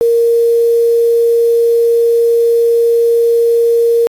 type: tone with quantisation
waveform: sine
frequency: 466.2 Hz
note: A#4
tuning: in tune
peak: -7 dBFS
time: 0.01-4.07 s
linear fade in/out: 0 ms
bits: 5
effects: AAC 64 kbps